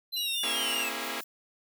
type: linear sweep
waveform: square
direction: down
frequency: 4100 to 2560 Hz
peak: -31 dBFS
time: 0.12-0.9 s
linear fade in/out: 20 ms
type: tone with vibrato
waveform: sawtooth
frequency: 2794 Hz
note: F7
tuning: in tune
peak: -30 dBFS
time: 0.16-0.84 s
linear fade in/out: 10 ms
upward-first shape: sine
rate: 5.1 Hz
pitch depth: 46 cents each way
type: noise with tremolo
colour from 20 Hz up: violet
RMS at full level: -44 dBFS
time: 0.33-1.24 s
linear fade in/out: 5 ms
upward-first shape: sine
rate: 5.8 Hz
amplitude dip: 60%
type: chord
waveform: 5% pulse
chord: A# half-diminished seventh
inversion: none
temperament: equal with one note detuned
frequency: 233.1 / 270.2 / 329.6 / 415.3 Hz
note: A#3 / C#4 / E4 / G#4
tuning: 0 / -44 / 0 / 0 cents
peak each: -27 dBFS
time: 0.43-1.21 s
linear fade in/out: 5 ms
effects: none